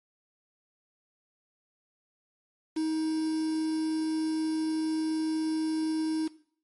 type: tone with quantisation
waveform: triangle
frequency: 316 Hz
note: D#4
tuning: 27 cents sharp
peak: -24 dBFS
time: 2.76-6.28 s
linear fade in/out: 10 ms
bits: 7
effects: noise-tail reverb RT60 0.5 s tail -17 dB re dry + MP3 48 kbps